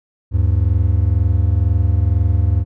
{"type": "tone pair together", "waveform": "triangle", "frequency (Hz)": [77.34, 99.4], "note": ["D#2", "G2"], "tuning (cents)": [-10, 25], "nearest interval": "major third", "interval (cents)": 435, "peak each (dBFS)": -13, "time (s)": [0.31, 2.65], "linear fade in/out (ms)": 50, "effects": []}